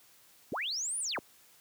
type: linear two-way sweep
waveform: sine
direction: up then down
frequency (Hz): 155.56 to 10000 to 155.56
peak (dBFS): -32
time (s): 0.52-1.19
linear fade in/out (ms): 0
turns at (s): 0.99
effects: white hiss -61 dBFS RMS until 1.6 s + high-pass 80 Hz 12 dB/octave